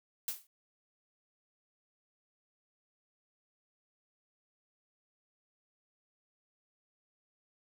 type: noise with exponential decay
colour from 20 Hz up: blue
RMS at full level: -32 dBFS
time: 0.28-0.47 s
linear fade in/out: 2 ms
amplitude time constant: 40 ms
effects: none